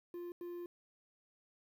triangle tone bursts at uneven times, 349.2 Hz, F4, in tune, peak -40 dBFS, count 2, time 0.14-0.32 / 0.41-0.66 s, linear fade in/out 2 ms, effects 11-bit

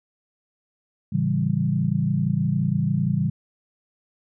sine chord, A dominant seventh, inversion none, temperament equal, 110 / 138.59 / 164.81 / 196 Hz, A2 / C#3 / E3 / G3, 0 / 0 / 0 / 0 cents, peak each -28 / -24 / -24 / -25 dBFS, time 1.12-3.3 s, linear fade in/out 10 ms, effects none

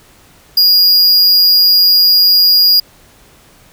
square tone, 4859 Hz, D#8, 42 cents flat, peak -6 dBFS, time 0.57-2.8 s, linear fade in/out 5 ms, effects pink hiss -45 dBFS RMS until 3.72 s

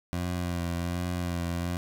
20% pulse tone with vibrato, 87.3 Hz, F2, in tune, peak -24 dBFS, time 0.13-1.77 s, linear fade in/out 0 ms, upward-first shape sine, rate 1.3 Hz, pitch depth 30 cents each way, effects none

